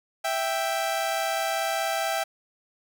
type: tone pair together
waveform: sawtooth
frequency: 659.3 / 784 Hz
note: E5 / G5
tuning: 0 / 0 cents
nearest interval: minor third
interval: 300 cents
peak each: -24 dBFS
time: 0.24-2.24 s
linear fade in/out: 10 ms
effects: none